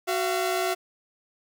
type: tone pair together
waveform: sawtooth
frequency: 371.2 / 682 Hz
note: F#4 / F5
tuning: +6 / -41 cents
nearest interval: major seventh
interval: 1053 cents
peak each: -23 dBFS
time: 0.07-0.75 s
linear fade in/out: 20 ms
effects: none